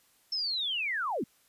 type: linear sweep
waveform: sine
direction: down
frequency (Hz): 5360 to 174.61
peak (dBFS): -29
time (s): 0.32-1.24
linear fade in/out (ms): 5
effects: white hiss -66 dBFS RMS until 1.48 s + resampled to 32000 Hz